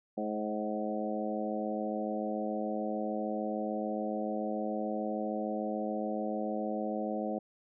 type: harmonic tone with a mistuned harmonic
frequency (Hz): 106.8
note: G#2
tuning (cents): +49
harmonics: 2 / 3 / 4 / 5 / 6 / 7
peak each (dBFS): -36 / -39 / -42 / -38 / -40 / -40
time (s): 0.17-7.39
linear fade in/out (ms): 10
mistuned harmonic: 6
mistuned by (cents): -20
effects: none